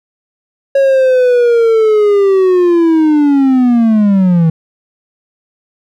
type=linear sweep; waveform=triangle; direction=down; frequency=552 to 159 Hz; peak=-4 dBFS; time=0.75-4.5 s; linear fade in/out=5 ms; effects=none